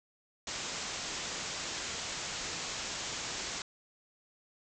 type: low-pass noise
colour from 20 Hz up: white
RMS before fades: -39 dBFS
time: 0.47-3.62 s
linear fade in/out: 2 ms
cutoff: 7600 Hz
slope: 96 dB/octave
effects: none